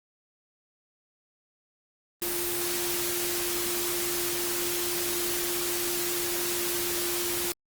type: tone in noise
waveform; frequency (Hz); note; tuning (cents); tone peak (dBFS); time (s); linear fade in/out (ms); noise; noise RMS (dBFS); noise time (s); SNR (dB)
sine; 350; F4; +4; -33; 2.22-7.52; 0; white; -30; 2.22-7.52; -6
effects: Opus 24 kbps